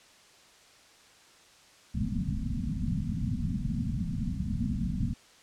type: low-pass noise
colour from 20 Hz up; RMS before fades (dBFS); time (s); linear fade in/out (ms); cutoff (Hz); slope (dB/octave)
white; -31; 1.94-5.14; 10; 250; 96
effects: white hiss -57 dBFS RMS until 5.42 s + low-pass 7000 Hz 12 dB/octave